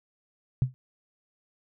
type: tone with exponential decay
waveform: sine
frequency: 128.4 Hz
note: C3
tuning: 32 cents flat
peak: -16 dBFS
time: 0.62-0.74 s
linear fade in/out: 0 ms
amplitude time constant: 25 ms
effects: none